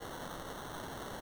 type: noise with sample-and-hold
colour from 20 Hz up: blue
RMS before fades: -44 dBFS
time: 0-1.21 s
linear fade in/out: 20 ms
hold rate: 2450 Hz
effects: none